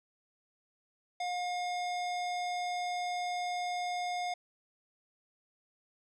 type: tone with low-pass filter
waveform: square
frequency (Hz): 715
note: F5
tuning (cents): +41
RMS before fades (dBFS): -35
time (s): 1.2-4.34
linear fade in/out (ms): 5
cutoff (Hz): 6000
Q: 1
effects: none